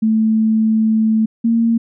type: tone pair in turn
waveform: sine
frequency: 220 / 229.8 Hz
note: A3 / A#3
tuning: 0 / -25 cents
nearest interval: minor second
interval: 75 cents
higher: second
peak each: -11 dBFS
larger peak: neither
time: 0.02-1.26 / 1.44-1.78 s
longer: first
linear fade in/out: 10 ms
effects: none